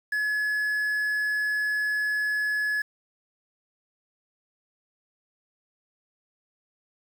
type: tone with quantisation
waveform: triangle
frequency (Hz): 1700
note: G#6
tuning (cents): +40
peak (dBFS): -22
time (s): 0.12-2.82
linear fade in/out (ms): 5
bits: 8
effects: none